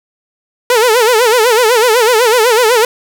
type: tone with vibrato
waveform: sawtooth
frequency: 466.2 Hz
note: A#4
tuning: in tune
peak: -3 dBFS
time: 0.7-2.85 s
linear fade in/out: 2 ms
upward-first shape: sine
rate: 8 Hz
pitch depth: 150 cents each way
effects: none